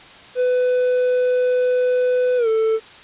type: tone with pitch glide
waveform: triangle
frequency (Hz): 500 to 442.9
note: B4 to A4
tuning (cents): +21 to +11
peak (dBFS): -13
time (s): 0.35-2.8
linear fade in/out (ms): 50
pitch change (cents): -210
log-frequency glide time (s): 2.37-2.48
effects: white hiss -42 dBFS RMS until 3.03 s + resampled to 8000 Hz